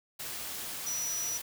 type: tone in noise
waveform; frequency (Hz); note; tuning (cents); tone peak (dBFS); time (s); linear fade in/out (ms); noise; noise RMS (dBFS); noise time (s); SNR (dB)
sine; 5870; F#8; -15; -32; 0.86-1.38; 10; white; -39; 0.19-1.42; +4
effects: none